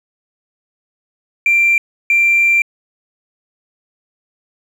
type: tone bursts at uneven times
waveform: triangle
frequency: 2363 Hz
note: D7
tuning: 10 cents sharp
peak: -6 dBFS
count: 2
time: 1.46-1.78 / 2.1-2.62 s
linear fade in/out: 2 ms
effects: tanh soft clip ceiling -6 dBFS